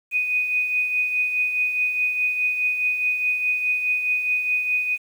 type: tone with tremolo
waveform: sine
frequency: 2489 Hz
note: D#7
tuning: in tune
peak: -17 dBFS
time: 0.11-4.98 s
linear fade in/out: 50 ms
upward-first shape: triangle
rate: 4.8 Hz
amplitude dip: 55%
effects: 8-bit